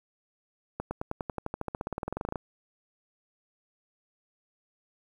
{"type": "accelerating click train", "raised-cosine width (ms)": 1, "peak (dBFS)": -18, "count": 25, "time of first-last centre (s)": [0.8, 2.358], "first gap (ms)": 110, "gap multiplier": 0.95, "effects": ["9-bit"]}